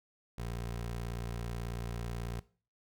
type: tone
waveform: 20% pulse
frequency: 58.27 Hz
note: A#1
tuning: in tune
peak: -32 dBFS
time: 0.38-2.4 s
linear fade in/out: 5 ms
effects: noise-tail reverb RT60 0.4 s tail -19 dB re dry